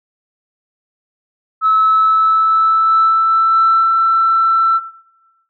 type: tone with pitch glide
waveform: sine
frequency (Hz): 1298 to 1336.8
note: E6 to E6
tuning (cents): -27 to +24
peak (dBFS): -8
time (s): 1.61-4.81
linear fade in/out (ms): 50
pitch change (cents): +51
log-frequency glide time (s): 1.78-3.91
effects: noise-tail reverb RT60 1.0 s tail -17 dB re dry + tanh soft clip ceiling -4 dBFS